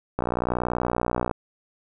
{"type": "click train", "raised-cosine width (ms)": 1, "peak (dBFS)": -10, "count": 69, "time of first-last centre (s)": [0.19, 1.312], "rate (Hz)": 60.6, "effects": []}